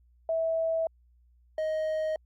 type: tone pair in turn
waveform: sine / triangle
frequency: 652 / 626.1 Hz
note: E5 / D#5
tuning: -19 / +11 cents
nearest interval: minor second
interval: 70 cents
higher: first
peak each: -25 / -25 dBFS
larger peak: neither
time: 0.29-0.87 / 1.58-2.16 s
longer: neither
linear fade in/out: 2 ms
effects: added 60 Hz sine -59 dBFS peak until 2.25 s + Opus 48 kbps